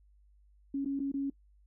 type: tone with dropouts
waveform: sine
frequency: 276.6 Hz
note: C#4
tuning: 4 cents flat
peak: -30 dBFS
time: 0.74-1.3 s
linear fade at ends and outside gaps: 5 ms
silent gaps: 0.848-0.857 / 0.994-1 / 1.118-1.14 s
effects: noise-tail reverb RT60 0.1 s tail -22 dB re dry + added 50 Hz sine -60 dBFS peak until 1.66 s